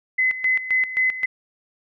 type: tone with tremolo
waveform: sine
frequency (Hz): 2033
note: B6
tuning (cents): +50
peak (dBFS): -16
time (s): 0.18-1.26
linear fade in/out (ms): 10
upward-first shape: square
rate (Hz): 3.8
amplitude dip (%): 75
effects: none